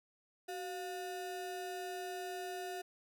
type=ring-modulated tone; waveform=square; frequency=541 Hz; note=C#5; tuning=42 cents flat; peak=-38 dBFS; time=0.48-2.82 s; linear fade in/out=10 ms; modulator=166 Hz; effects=none